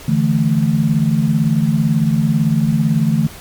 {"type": "chord", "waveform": "sine", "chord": "D suspended second", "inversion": "none", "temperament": "equal", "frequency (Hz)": [146.83, 164.81, 220], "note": ["D3", "E3", "A3"], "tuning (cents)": [0, 0, 0], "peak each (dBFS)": -16, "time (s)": [0.08, 3.27], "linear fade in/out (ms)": 5, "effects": ["pink hiss -36 dBFS RMS until 3.4 s", "MP3 96 kbps"]}